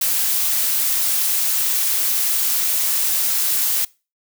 blue noise, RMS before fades -19 dBFS, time 0.01-3.85 s, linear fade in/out 5 ms, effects noise-tail reverb RT60 0.3 s tail -23 dB re dry

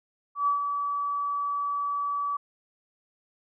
sine tone with ADSR envelope, 1147 Hz, D6, 41 cents flat, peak -20 dBFS, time 0.35-2.37 s, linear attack 120 ms, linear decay 120 ms, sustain -6 dB, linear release 7 ms, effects none

